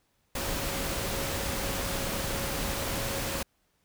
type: tone in noise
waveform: sine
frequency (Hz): 549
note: C#5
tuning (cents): -17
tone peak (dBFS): -40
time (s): 0.35-3.43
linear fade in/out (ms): 5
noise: pink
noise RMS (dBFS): -32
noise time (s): 0.35-3.43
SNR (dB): -11
effects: pink hiss -72 dBFS RMS until 3.84 s